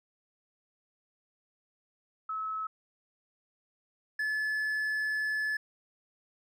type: tone pair in turn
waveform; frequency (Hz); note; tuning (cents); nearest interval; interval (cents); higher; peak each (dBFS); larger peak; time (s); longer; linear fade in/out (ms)
sine / triangle; 1294 / 1724.4; E6 / A6; -32 / -35; perfect fourth; 497; second; -32 / -27; second; 2.29-2.67 / 4.19-5.57; second; 5
effects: none